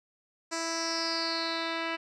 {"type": "tone with low-pass filter sweep", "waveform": "10% pulse", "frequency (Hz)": 329.6, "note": "E4", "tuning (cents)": 0, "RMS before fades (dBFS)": -32, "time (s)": [0.51, 1.97], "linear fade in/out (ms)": 20, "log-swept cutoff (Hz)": [6800, 3100], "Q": 7.1, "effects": []}